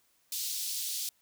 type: high-pass noise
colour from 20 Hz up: pink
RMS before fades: -35 dBFS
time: 0.32-1.09 s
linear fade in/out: 2 ms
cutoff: 3800 Hz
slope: 24 dB/octave
effects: white hiss -70 dBFS RMS until 1.21 s